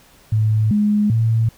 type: tone with pitch steps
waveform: sine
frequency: 108.5 / 208.6 / 113 Hz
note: A2 / G#3 / A2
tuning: -24 / +8 / +47 cents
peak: -13 dBFS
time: 0.32-1.49 s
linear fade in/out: 5 ms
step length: 390 ms
effects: pink hiss -50 dBFS RMS until 1.57 s